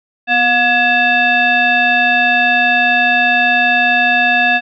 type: tone with frequency modulation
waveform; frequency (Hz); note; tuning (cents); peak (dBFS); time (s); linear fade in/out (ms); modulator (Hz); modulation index
sine; 1684; G#6; +24; -9; 0.27-4.61; 50; 965; 1.3
effects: none